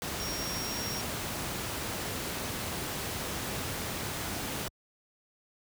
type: tone in noise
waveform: sine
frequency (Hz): 5588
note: F8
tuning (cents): 0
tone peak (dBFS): -37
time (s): 0.2-1.01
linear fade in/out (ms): 0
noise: pink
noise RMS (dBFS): -35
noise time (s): 0.02-4.68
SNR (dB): -5
effects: high-pass 60 Hz 12 dB/octave